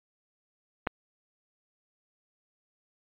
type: clicks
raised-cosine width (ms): 0.5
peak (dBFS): -25 / -12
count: 2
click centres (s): 0.868 / 0.872
effects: resampled to 8000 Hz